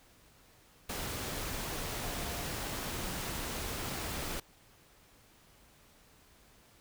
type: tone in noise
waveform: sine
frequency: 698.5 Hz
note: F5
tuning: in tune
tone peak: -47 dBFS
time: 2.04-2.44 s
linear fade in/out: 5 ms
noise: pink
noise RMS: -38 dBFS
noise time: 0.89-4.4 s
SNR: -12 dB
effects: pink hiss -62 dBFS RMS until 6.8 s